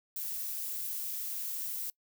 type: noise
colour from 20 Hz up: violet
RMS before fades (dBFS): -37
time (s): 0.16-1.9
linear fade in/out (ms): 2
effects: noise-tail reverb RT60 0.1 s tail -24 dB re dry